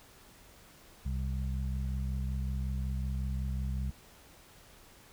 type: harmonic tone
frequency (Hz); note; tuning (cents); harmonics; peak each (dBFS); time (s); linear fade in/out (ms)
65.41; C2; 0; 1 / 2 / 3; -32 / -38 / -42; 1.05-3.91; 10
effects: pink hiss -57 dBFS RMS until 5.12 s